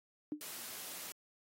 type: tone with exponential decay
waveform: sine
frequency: 299.8 Hz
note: D4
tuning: 36 cents sharp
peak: -32 dBFS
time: 0.32-0.44 s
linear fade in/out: 0 ms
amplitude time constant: 25 ms
type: noise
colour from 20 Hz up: white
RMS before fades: -46 dBFS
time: 0.41-1.12 s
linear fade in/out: 0 ms
effects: high-pass 150 Hz 12 dB/octave + AAC 48 kbps